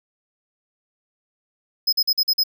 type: tone bursts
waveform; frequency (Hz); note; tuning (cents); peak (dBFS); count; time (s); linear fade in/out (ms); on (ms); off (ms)
square; 5080; D#8; +35; -16; 6; 1.87-2.437; 10; 57; 45
effects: none